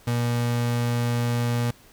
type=tone; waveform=35% pulse; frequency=119.6 Hz; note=A#2; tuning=45 cents sharp; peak=-20 dBFS; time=0.07-1.71 s; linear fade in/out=5 ms; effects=pink hiss -53 dBFS RMS until 1.92 s